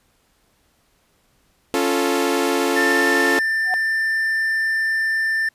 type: chord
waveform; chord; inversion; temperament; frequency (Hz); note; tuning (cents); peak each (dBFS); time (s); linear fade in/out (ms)
sawtooth; Db augmented; none; equal; 277.2 / 349.2 / 440; Db4 / F4 / A4; 0 / 0 / 0; -18; 1.74-3.39; 0
type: tone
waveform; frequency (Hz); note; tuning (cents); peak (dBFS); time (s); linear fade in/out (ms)
triangle; 1784; A6; +23; -16; 2.76-5.49; 5
type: tone with exponential growth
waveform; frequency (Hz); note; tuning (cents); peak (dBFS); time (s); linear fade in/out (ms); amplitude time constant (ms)
sine; 740; F#5; 0; -17; 3.62-3.74; 0; 24
effects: pink hiss -62 dBFS RMS until 5.54 s + resampled to 32000 Hz